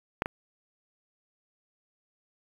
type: clicks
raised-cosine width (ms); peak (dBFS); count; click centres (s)
0.5; -11 / -16; 2; 0.221 / 0.259
effects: 7-bit